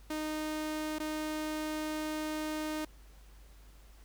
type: tone with dropouts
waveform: sawtooth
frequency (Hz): 308.5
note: D#4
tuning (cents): -15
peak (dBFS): -30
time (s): 0.1-2.85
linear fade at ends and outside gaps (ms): 5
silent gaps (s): 0.986-0.999
effects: added 50 Hz sine -53 dBFS peak until 4.04 s + pink hiss -63 dBFS RMS until 4.04 s